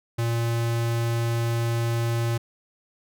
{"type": "tone", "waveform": "square", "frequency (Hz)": 116.54, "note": "A#2", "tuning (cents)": 0, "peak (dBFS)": -23, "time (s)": [0.18, 2.38], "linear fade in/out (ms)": 10, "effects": []}